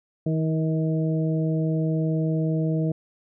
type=harmonic tone with a mistuned harmonic; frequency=159.3 Hz; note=D#3; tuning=41 cents sharp; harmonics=1 / 2 / 3 / 4; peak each=-22 / -28 / -32 / -34 dBFS; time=0.26-2.92 s; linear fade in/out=5 ms; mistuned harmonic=3; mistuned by=-18 cents; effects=none